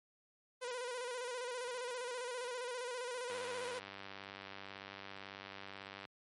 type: tone with vibrato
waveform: sawtooth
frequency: 493.8 Hz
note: B4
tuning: in tune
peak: -36 dBFS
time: 0.61-3.8 s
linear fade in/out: 20 ms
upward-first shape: square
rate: 15 Hz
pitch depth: 52 cents each way
type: click train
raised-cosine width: 0.3 ms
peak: -31 dBFS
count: 271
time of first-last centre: 3.3-6.052 s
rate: 98.1 Hz
effects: high-pass 100 Hz 12 dB/octave + MP3 48 kbps